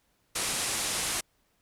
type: low-pass noise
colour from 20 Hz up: white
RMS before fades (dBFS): -31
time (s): 0.35-1.21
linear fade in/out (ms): 10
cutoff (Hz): 11000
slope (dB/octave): 48
effects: pink hiss -71 dBFS RMS until 1.61 s